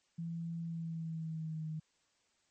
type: tone with pitch glide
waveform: sine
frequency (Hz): 167 to 156.72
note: E3 to D#3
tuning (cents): +23 to +13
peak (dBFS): -37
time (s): 0.18-1.8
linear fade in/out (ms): 10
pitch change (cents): -110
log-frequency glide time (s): 0.61-1.68
effects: white hiss -75 dBFS RMS until 2.5 s + MP3 32 kbps